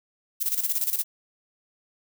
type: noise with tremolo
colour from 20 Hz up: violet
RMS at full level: -24 dBFS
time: 0.4-1.04 s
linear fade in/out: 20 ms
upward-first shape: square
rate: 17 Hz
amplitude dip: 70%
effects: none